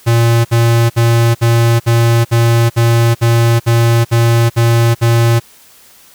square tone bursts, 116.54 Hz, A#2, in tune, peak -8 dBFS, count 12, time 0.06-5.4 s, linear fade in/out 20 ms, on 390 ms, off 60 ms, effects white hiss -43 dBFS RMS until 6.14 s

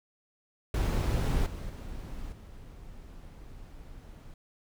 brown noise with level steps, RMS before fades -26 / -37 / -40 / -47 dBFS, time 0.74-4.34 s, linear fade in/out 2 ms, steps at 1.46 / 1.69 / 2.32 s, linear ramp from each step 5 ms, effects none

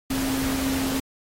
sine tone in noise, 266.7 Hz, C4, 33 cents sharp, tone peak -24 dBFS, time 0.1-1 s, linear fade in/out 5 ms, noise pink, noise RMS -30 dBFS, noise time 0.1-1 s, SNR +3 dB, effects AAC 48 kbps

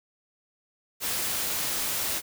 white noise, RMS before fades -29 dBFS, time 1-2.22 s, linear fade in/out 50 ms, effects none

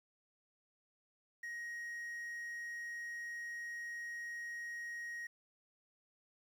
triangle tone with quantisation, 1883 Hz, A#6, 17 cents sharp, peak -40 dBFS, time 1.43-5.27 s, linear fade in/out 5 ms, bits 11, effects none

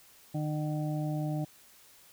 harmonic tone, 151.9 Hz, D#3, 41 cents flat, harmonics 1 / 2 / 4 / 5, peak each -31 / -36 / -41 / -43 dBFS, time 0.34-1.45 s, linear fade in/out 10 ms, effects white hiss -58 dBFS RMS until 2.12 s

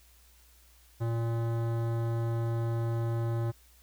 sine tone with hard clipping, 115.6 Hz, A#2, 14 cents flat, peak -30 dBFS, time 1-3.52 s, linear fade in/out 20 ms, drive 17 dB, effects added 60 Hz sine -59 dBFS peak until 3.82 s + white hiss -62 dBFS RMS until 3.82 s

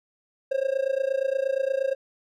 triangle tone with amplitude modulation, 537 Hz, C5, 45 cents sharp, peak -17 dBFS, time 0.51-1.95 s, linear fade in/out 10 ms, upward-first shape sine, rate 28.5 Hz, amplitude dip 90%, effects none

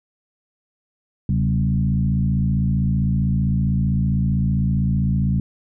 sine tone with frequency modulation, 135.6 Hz, C#3, 38 cents flat, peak -16 dBFS, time 1.29-5.4 s, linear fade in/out 2 ms, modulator 55.5 Hz, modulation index 1.3, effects none

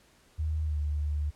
sine tone with pitch glide, 77.78 to 74.22 Hz, D#2 to D2, 0 to +19 cents, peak -27 dBFS, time 0.38-1.31 s, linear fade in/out 20 ms, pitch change -81 cents, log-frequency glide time 0.63-0.79 s, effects pink hiss -62 dBFS RMS until 1.35 s + low-pass 11000 Hz 12 dB/octave

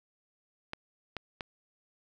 clicks, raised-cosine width 0.3 ms, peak -20 dBFS, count 3, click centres 0.734 / 1.167 / 1.408 s, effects none

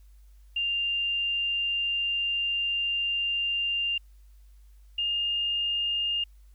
sine tone pair in turn, 2794 / 2822 Hz, F7 / F7, 0 / +17 cents, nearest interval unison, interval 17 cents, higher second, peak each -25 dBFS, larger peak neither, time 0.56-3.98 / 4.98-6.24 s, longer first, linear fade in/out 5 ms, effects added 50 Hz sine -50 dBFS peak until 6.54 s + white hiss -70 dBFS RMS until 6.54 s

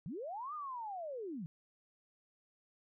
sine linear two-way sweep, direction up then down, 133.9 to 1244.5 to 145.1 Hz, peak -40 dBFS, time 0.06-1.46 s, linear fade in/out 0 ms, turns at 0.54 s, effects none

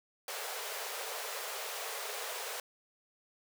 pink high-pass noise, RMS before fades -40 dBFS, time 0.28-2.6 s, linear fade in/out 2 ms, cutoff 410 Hz, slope 96 dB/octave, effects none

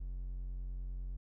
triangle tone, 44.99 Hz, F#1, 48 cents flat, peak -36 dBFS, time 0-1.17 s, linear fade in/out 10 ms, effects none

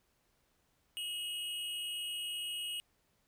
square tone with amplitude modulation, 2887 Hz, F#7, 43 cents flat, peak -35 dBFS, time 0.97-2.8 s, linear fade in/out 0 ms, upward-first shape sine, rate 292 Hz, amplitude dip 60%, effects pink hiss -75 dBFS RMS until 3.27 s

